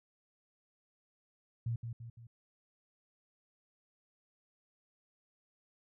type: tone with echo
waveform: sine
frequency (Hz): 116.5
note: A#2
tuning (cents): -1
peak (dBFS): -32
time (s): 1.66-1.76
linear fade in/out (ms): 5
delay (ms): 170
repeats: 3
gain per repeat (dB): -6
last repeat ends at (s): 2.27
effects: none